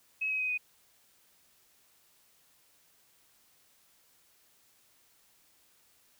sine tone with pitch steps, 2565 / 2540 / 2515 / 2491 Hz, E7 / D#7 / D#7 / D#7, -48 / +35 / +18 / +1 cents, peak -29 dBFS, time 0.21-0.578 s, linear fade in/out 10 ms, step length 92 ms, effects white hiss -66 dBFS RMS until 6.19 s

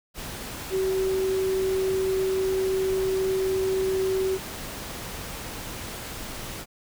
sine tone in noise, 380 Hz, F#4, 46 cents sharp, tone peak -22 dBFS, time 0.7-4.39 s, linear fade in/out 50 ms, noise pink, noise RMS -36 dBFS, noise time 0.14-6.66 s, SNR +11 dB, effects none

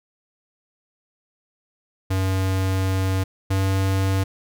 square tone pair in turn, 94.9 / 96.17 Hz, F#2 / G2, +44 / -33 cents, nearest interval unison, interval 23 cents, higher second, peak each -20 / -19 dBFS, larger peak second, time 2.1-3.24 / 3.5-4.24 s, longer first, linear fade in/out 10 ms, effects none

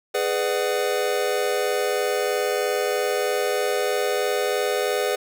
square chord, G# half-diminished seventh, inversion none, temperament just, 415.3 / 498.4 / 598 / 747.5 Hz, G#4 / B4 / D5 / F#5, 0 / +16 / +31 / +17 cents, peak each -26 / -26 / -29 / -31 dBFS, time 0.14-5.16 s, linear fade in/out 10 ms, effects none

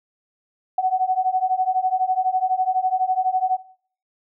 sine beating tone pair, 740 / 752 Hz, F#5 / F#5, 0 / +28 cents, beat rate 12 Hz, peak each -21 / -20 dBFS, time 0.78-3.57 s, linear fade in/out 5 ms, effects noise-tail reverb RT60 0.5 s tail -17 dB re dry

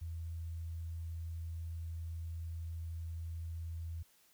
sine tone, 82.6 Hz, E2, 4 cents sharp, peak -39 dBFS, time 0.01-4.03 s, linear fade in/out 10 ms, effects white hiss -68 dBFS RMS until 4.33 s

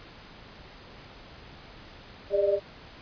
sine tone cluster, 403.3 / 587 / 608 Hz, G4 / D5 / D#5, +49 / -1 / -40 cents, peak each -26 dBFS, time 2.3-2.6 s, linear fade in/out 50 ms, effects pink hiss -48 dBFS RMS until 3.01 s + resampled to 11025 Hz

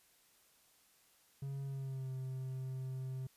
triangle tone with pitch glide, 137.6 to 130.7 Hz, C#3 to C3, -12 to -1 cents, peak -37 dBFS, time 1.42-3.27 s, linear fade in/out 5 ms, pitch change -89 cents, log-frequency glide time 1.65-2.11 s, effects white hiss -69 dBFS RMS until 3.36 s + resampled to 32000 Hz

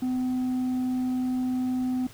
triangle tone with tanh clipping, 253.9 Hz, B3, 48 cents sharp, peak -25 dBFS, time 0.02-2.07 s, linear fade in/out 5 ms, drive 8 dB, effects added 112 Hz sine -51 dBFS peak until 2.13 s + pink hiss -50 dBFS RMS until 2.13 s

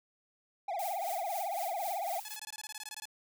triangle tone with vibrato, 737 Hz, F#5, 7 cents flat, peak -31 dBFS, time 0.68-2.2 s, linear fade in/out 5 ms, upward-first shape triangle, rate 18 Hz, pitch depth 230 cents each way
blue noise with tremolo, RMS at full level -41 dBFS, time 0.79-2.36 s, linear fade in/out 2 ms, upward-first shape triangle, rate 3.9 Hz, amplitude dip 75%
5% pulse tone bursts, 855 Hz, A5, 50 cents flat, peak -29 dBFS, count 15, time 2.25-3.055 s, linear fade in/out 2 ms, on 35 ms, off 20 ms
effects none

